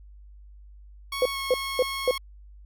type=tone with pitch glide; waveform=15% pulse; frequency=1108 to 1091.5 Hz; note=C#6 to C#6; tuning=-1 to -27 cents; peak=-23 dBFS; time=1.12-2.18 s; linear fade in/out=5 ms; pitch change=-26 cents; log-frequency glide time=1.31-1.37 s
type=tone bursts; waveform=sine; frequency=507 Hz; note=B4; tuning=45 cents sharp; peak=-17 dBFS; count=4; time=1.22-2.11 s; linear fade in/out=2 ms; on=35 ms; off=250 ms
effects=added 50 Hz sine -45 dBFS peak until 2.65 s